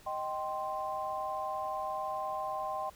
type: chord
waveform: sine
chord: C minor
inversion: first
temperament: equal with one note detuned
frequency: 622.3 / 778.1 / 1046.5 Hz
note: Eb5 / G5 / C6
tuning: 0 / -13 / 0 cents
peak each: -39 / -37 / -37 dBFS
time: 0.06-2.9 s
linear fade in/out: 10 ms
effects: pink hiss -58 dBFS RMS until 2.95 s